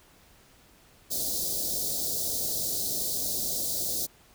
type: band-stop noise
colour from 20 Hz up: white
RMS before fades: -30 dBFS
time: 1.1-4.07 s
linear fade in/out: 20 ms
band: 690 to 3900 Hz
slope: 48 dB/octave
effects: pink hiss -58 dBFS RMS until 4.34 s